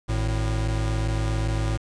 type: tone pair together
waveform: square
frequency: 52.5 / 110 Hz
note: G#1 / A2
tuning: +19 / 0 cents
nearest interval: octave + minor second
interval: 1281 cents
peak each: -26 dBFS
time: 0.08-1.78 s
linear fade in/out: 20 ms
effects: resampled to 22050 Hz + 9-bit

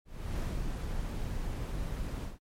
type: noise with ADSR envelope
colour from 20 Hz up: brown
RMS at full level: -32 dBFS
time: 0.05-2.39 s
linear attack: 340 ms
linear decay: 210 ms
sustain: -3 dB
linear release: 160 ms
effects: MP3 64 kbps

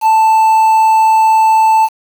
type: tone with quantisation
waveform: triangle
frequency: 882 Hz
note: A5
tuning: 4 cents sharp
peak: -4 dBFS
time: 0.01-1.89 s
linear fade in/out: 50 ms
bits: 5
effects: none

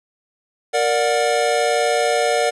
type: chord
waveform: square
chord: Bb augmented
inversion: none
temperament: equal with one note detuned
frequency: 466.2 / 587.3 / 728.1 Hz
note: Bb4 / D5 / F#5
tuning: 0 / 0 / -28 cents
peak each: -21 dBFS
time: 0.73-2.51 s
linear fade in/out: 20 ms
effects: resampled to 24000 Hz + 9-bit

